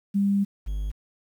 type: tone pair in turn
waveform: sine / triangle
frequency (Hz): 199.6 / 50.63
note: G3 / G#1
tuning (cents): +32 / -43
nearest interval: 2 octaves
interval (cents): 2375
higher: first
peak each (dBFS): -19 / -24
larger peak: first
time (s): 0.14-0.45 / 0.66-0.92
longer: first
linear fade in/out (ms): 20
effects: 9-bit